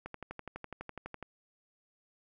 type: click train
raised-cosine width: 0.5 ms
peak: -26 dBFS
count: 15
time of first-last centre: 0.06-1.227 s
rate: 12 Hz
effects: none